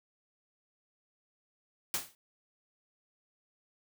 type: noise with exponential decay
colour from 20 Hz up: white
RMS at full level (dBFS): -29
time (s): 1.94-2.15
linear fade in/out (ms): 1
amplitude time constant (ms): 44
effects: none